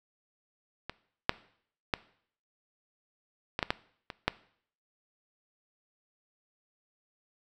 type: clicks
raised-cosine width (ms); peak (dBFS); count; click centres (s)
0.3; -20 / -6 / -10 / -13 / -11 / -10 / -22 / -8; 8; 0.896 / 1.294 / 1.938 / 3.591 / 3.628 / 3.705 / 4.102 / 4.28
effects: noise-tail reverb RT60 0.6 s tail -19 dB re dry